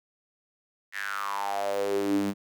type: tone with high-pass filter sweep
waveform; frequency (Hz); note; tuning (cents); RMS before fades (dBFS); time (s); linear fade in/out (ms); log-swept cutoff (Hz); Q
sawtooth; 100.2; G2; +38; -29; 0.92-2.34; 50; 1900 to 220; 7.2
effects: none